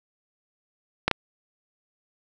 clicks, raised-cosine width 0.3 ms, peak -4 dBFS, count 2, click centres 1.08 / 1.113 s, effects none

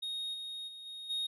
triangle tone with level steps, 3729 Hz, A#7, in tune, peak -34 / -38 / -44 / -41 / -31 dBFS, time 0.02-1.27 s, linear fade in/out 10 ms, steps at 0.33 / 0.67 / 0.85 / 1.09 s, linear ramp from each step 20 ms, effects resampled to 32000 Hz

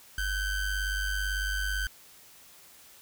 square ring-modulated tone, 784 Hz, G5, in tune, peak -26 dBFS, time 0.18-1.87 s, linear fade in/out 2 ms, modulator 735 Hz, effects white hiss -54 dBFS RMS until 3.01 s

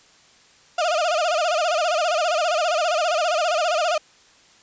35% pulse tone with vibrato, 659.3 Hz, E5, in tune, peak -17 dBFS, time 0.78-3.98 s, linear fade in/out 5 ms, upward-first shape sine, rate 15 Hz, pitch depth 160 cents each way, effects white hiss -53 dBFS RMS until 4.62 s + resampled to 16000 Hz

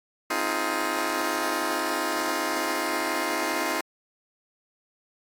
10% pulse chord, F minor seventh, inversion second, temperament just, 261.9 / 314.3 / 349.2 / 419.1 Hz, C4 / Eb4 / F4 / Ab4, +2 / +18 / 0 / +16 cents, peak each -26 / -21 / -22 / -25 dBFS, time 0.3-3.81 s, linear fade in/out 5 ms, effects AAC 64 kbps

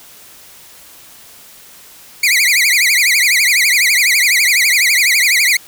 sawtooth tone with vibrato, 2171 Hz, C#7, 37 cents flat, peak -6 dBFS, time 2.23-5.57 s, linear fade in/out 5 ms, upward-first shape triangle, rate 12 Hz, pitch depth 240 cents each way, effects white hiss -40 dBFS RMS until 5.67 s

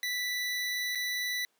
25% pulse tone with dropouts, 1975.5 Hz, B6, in tune, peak -27 dBFS, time 0.03-1.45 s, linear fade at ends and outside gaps 1 ms, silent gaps 0.95-0.955 s, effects pink hiss -72 dBFS RMS until 1.59 s + high-pass 400 Hz 12 dB/octave

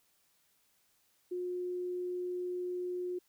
sine tone, 359.3 Hz, F4, 49 cents sharp, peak -34 dBFS, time 1.31-3.19 s, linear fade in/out 10 ms, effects white hiss -72 dBFS RMS until 3.28 s

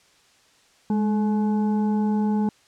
sine tone with frequency modulation, 208.8 Hz, G#3, 10 cents sharp, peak -19 dBFS, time 0.9-2.49 s, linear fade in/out 2 ms, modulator 642 Hz, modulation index 0.48, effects white hiss -58 dBFS RMS until 2.67 s + low-pass 7000 Hz 12 dB/octave

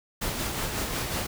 pink noise with tremolo, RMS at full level -29 dBFS, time 0.21-1.27 s, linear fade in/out 10 ms, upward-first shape sine, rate 5.5 Hz, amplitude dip 35%, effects none

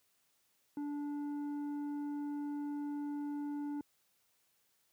sine tone with tanh clipping, 290.7 Hz, D4, 18 cents flat, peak -38 dBFS, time 0.77-3.81 s, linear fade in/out 2 ms, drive 7 dB, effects white hiss -75 dBFS RMS until 4.92 s + high-pass 60 Hz 12 dB/octave

